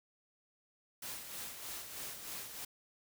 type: noise with tremolo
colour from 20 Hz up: white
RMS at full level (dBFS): -43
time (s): 1.02-2.65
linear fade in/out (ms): 5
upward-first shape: sine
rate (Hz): 3.2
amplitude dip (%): 50
effects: none